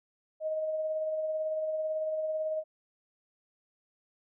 sine tone with tremolo, 626 Hz, D#5, 10 cents sharp, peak -28 dBFS, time 0.4-2.64 s, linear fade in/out 50 ms, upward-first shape sine, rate 18 Hz, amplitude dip 30%, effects none

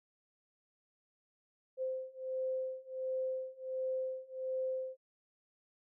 sine beating tone pair, 519 / 520.4 Hz, C5 / C5, -14 / -9 cents, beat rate 1.4 Hz, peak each -39 / -38 dBFS, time 1.77-4.97 s, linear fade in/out 50 ms, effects none

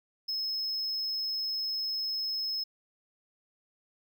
triangle tone, 5180 Hz, E8, 31 cents flat, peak -29 dBFS, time 0.28-2.64 s, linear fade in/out 10 ms, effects none

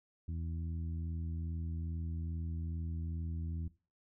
harmonic tone, 82.41 Hz, E2, in tune, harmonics 1 / 2 / 3 / 4, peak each -37 / -45 / -51 / -57 dBFS, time 0.28-3.68 s, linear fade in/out 5 ms, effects noise-tail reverb RT60 0.3 s tail -17 dB re dry

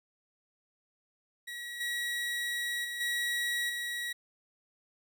30% pulse tone with level steps, 1916 Hz, A#6, 47 cents sharp, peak -36 / -29 / -33 / -27 / -31 dBFS, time 1.47-4.13 s, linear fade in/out 10 ms, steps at 1.8 / 2.84 / 3 / 3.69 s, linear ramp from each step 10 ms, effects none

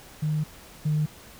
sine tone pair in turn, 153 / 152.03 Hz, D#3 / D#3, -29 / -40 cents, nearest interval unison, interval 11 cents, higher first, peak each -22 / -20 dBFS, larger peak second, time 0.22-0.44 / 0.85-1.06 s, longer first, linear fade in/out 10 ms, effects tanh soft clip ceiling -17 dBFS + pink hiss -48 dBFS RMS until 1.39 s

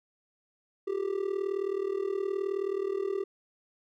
triangle tone with amplitude modulation, 392 Hz, G4, in tune, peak -23 dBFS, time 0.87-3.24 s, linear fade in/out 10 ms, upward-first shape sine, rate 39 Hz, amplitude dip 85%, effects none

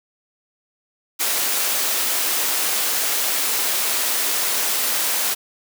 white high-pass noise, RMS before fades -21 dBFS, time 1.19-5.35 s, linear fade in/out 20 ms, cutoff 330 Hz, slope 12 dB/octave, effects none

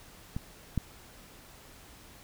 clicks, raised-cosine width 5 ms, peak -21 / -15 dBFS, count 2, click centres 0.365 / 0.777 s, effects pink hiss -53 dBFS RMS until 2.23 s

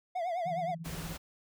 triangle tone with vibrato, 698.5 Hz, F5, in tune, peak -29 dBFS, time 0.15-0.75 s, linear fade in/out 10 ms, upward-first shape triangle, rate 9.6 Hz, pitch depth 130 cents each way
sine tone with tremolo, 164.81 Hz, E3, in tune, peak -36 dBFS, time 0.45-1.15 s, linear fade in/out 20 ms, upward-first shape triangle, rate 17 Hz, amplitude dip 80%
pink noise, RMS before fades -42 dBFS, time 0.84-1.18 s, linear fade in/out 20 ms
effects none

